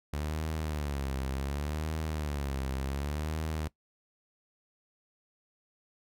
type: tone with vibrato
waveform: sawtooth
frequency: 72.4 Hz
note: D2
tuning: 24 cents flat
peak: -28 dBFS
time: 0.13-3.68 s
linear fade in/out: 5 ms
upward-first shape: sine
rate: 0.68 Hz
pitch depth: 150 cents each way
effects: noise-tail reverb RT60 0.1 s tail -20 dB re dry